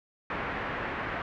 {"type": "low-pass noise", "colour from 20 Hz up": "white", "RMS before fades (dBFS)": -34, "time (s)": [0.3, 1.22], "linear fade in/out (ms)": 2, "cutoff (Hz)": 2000, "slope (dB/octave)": 24, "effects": []}